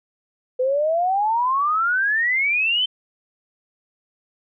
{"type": "exponential sweep", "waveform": "sine", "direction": "up", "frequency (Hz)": [498.4, 3115], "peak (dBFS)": -17, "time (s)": [0.59, 2.86], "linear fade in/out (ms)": 10, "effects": []}